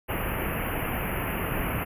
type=band-stop noise; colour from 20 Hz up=pink; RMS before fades=-29 dBFS; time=0.08-1.85 s; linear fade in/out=20 ms; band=2900 to 11000 Hz; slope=96 dB/octave; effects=resampled to 32000 Hz